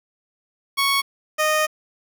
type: tone pair in turn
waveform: 15% pulse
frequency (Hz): 1108.7 / 617.2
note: C#6 / D#5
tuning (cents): 0 / -14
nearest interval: minor seventh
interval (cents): 1014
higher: first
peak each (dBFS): -11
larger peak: neither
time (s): 0.77-1.02 / 1.38-1.67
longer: second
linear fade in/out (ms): 20
effects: 8-bit